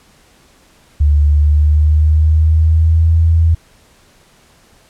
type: tone with pitch glide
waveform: sine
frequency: 73.42 to 81.94 Hz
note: D2 to E2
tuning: 0 to -10 cents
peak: -7 dBFS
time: 1-3.55 s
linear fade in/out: 10 ms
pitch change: +190 cents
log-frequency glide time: 1.25-3.13 s
effects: pink hiss -49 dBFS RMS until 4.89 s + low-pass 11000 Hz 12 dB/octave